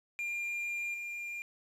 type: tone with level steps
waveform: triangle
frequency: 2398 Hz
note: D7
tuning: 36 cents sharp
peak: -32 / -36 dBFS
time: 0.19-1.42 s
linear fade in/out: 0 ms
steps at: 0.94 s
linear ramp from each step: 2 ms
effects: resampled to 32000 Hz + 10-bit